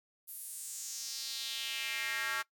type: tone with high-pass filter sweep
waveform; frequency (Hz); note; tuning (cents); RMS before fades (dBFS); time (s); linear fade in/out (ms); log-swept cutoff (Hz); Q
square; 124.5; B2; +14; -39; 0.27-2.43; 20; 12000 to 1400; 2.7
effects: noise-tail reverb RT60 0.1 s tail -20 dB re dry